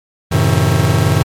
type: chord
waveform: 45% pulse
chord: F# diminished seventh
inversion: none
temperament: just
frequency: 92.5 / 111 / 133.2 / 159.84 Hz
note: F#2 / A2 / C3 / Eb3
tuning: 0 / +16 / +31 / +47 cents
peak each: -16 dBFS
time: 0.31-1.23 s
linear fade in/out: 10 ms
effects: MP3 64 kbps

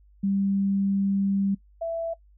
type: tone pair in turn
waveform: sine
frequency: 197 / 664.1 Hz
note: G3 / E5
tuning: +9 / +13 cents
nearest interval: octave + major sixth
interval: 2104 cents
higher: second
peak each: -21 / -26 dBFS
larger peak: first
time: 0.23-1.55 / 1.81-2.14 s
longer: first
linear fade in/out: 10 ms
effects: noise-tail reverb RT60 0.1 s tail -21 dB re dry + added 50 Hz sine -53 dBFS peak until 2.37 s

